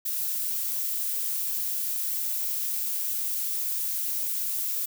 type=noise; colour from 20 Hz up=violet; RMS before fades=-29 dBFS; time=0.05-4.86 s; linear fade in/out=10 ms; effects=none